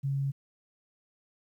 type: tone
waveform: sine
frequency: 138 Hz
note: C#3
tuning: 7 cents flat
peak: -27 dBFS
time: 0.03-0.32 s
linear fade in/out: 20 ms
effects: 11-bit